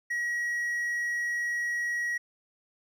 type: tone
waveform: triangle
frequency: 1909 Hz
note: A#6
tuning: 41 cents sharp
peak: -26 dBFS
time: 0.1-2.18 s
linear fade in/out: 10 ms
effects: none